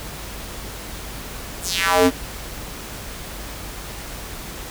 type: tone with high-pass filter sweep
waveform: square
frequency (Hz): 90.1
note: F#2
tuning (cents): -45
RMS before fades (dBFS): -17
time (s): 1.61-2.11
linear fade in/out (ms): 50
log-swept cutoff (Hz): 10000 to 220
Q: 2.4
effects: added 50 Hz sine -37 dBFS peak until 4.7 s + pink hiss -34 dBFS RMS until 4.7 s